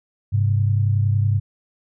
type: tone pair together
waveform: sine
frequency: 102 / 132.81 Hz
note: G#2 / C3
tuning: -31 / +26 cents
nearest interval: perfect fourth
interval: 457 cents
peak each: -16 / -23 dBFS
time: 0.32-1.4 s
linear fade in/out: 20 ms
effects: none